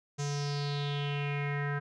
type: tone with low-pass filter sweep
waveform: square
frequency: 143.8 Hz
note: D3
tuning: 36 cents flat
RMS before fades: -33 dBFS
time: 0.18-1.8 s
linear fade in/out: 20 ms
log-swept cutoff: 6700 to 1600 Hz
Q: 4.9
effects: none